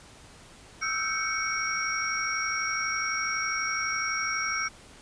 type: tone cluster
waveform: sine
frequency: 1300 / 1352 / 1551 / 2231 / 5610 Hz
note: E6 / E6 / G6 / C#7 / F8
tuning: -24 / +43 / -19 / +11 / +7 cents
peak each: -34 / -36 / -34 / -31 / -33 dBFS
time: 0.81-4.69 s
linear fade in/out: 20 ms
effects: pink hiss -51 dBFS RMS until 5.01 s + resampled to 22050 Hz